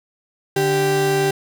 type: tone pair together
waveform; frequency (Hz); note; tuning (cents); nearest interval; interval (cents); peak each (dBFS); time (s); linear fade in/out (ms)
35% pulse; 146.83 / 392; D3 / G4; 0 / 0; octave + perfect fourth; 1700; -21 / -15; 0.56-1.31; 5
effects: none